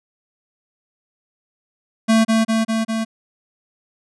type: tone with echo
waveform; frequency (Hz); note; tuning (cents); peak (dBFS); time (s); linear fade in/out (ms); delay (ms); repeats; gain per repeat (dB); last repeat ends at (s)
square; 223.2; A3; +25; -12; 2.08-2.25; 20; 200; 4; -2; 3.05
effects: resampled to 24000 Hz